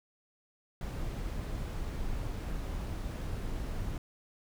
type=noise; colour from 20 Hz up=brown; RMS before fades=-36 dBFS; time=0.81-3.98 s; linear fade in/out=2 ms; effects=none